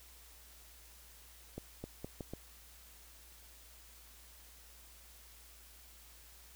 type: accelerating click train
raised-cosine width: 2 ms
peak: -28 dBFS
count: 5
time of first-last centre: 1.58-2.336 s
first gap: 260 ms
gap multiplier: 0.79
effects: added 58 Hz sine -60 dBFS peak until 6.55 s + white hiss -59 dBFS RMS until 6.55 s